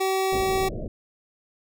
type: tone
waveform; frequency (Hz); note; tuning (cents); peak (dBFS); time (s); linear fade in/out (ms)
25% pulse; 381.6; G4; -47; -18; 0-0.69; 10
type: low-pass noise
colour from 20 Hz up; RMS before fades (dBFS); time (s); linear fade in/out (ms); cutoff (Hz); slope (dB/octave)
pink; -32; 0.32-0.88; 5; 670; 96
effects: none